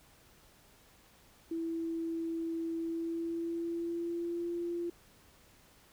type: tone with pitch glide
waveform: sine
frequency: 329.9 to 344.1 Hz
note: E4 to F4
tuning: +1 to -26 cents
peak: -33 dBFS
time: 1.51-4.9 s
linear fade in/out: 5 ms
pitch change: +73 cents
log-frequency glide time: 2.78-4.53 s
effects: pink hiss -62 dBFS RMS until 5.92 s